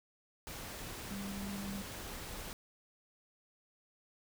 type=tone in noise; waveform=sine; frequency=198.3 Hz; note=G3; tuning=20 cents sharp; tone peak=-40 dBFS; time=1.11-1.82 s; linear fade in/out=0 ms; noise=pink; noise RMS=-45 dBFS; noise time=0.47-2.53 s; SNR=+2 dB; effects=none